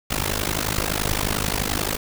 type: noise with amplitude modulation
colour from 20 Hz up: pink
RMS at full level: -20 dBFS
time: 0.1-1.97 s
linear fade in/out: 10 ms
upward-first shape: sine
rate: 51.5 Hz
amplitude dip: 95%
effects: none